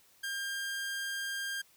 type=tone; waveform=sawtooth; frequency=1602 Hz; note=G6; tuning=37 cents sharp; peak=-31 dBFS; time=0.23-1.62 s; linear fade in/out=10 ms; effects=white hiss -64 dBFS RMS until 1.76 s